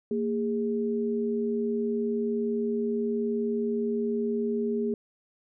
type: tone pair together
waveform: sine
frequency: 230.3 / 411.1 Hz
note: A#3 / G#4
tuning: -21 / -18 cents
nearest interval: minor seventh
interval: 1003 cents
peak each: -28 dBFS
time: 0.11-4.94 s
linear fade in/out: 2 ms
effects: none